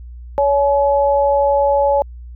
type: tone pair together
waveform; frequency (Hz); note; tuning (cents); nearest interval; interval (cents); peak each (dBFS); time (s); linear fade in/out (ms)
sine; 564 / 850.9; C#5 / G#5; +30 / +42; perfect fifth; 712; -13 / -16; 0.38-2.02; 0
effects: added 60 Hz sine -31 dBFS peak until 2.35 s